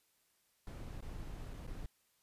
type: noise with dropouts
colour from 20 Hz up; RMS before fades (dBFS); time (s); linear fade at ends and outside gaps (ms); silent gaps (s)
brown; -45; 0.67-1.86; 1; 1.007-1.025 / 1.535-1.539 / 1.667-1.676
effects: white hiss -75 dBFS RMS until 2.22 s + resampled to 32000 Hz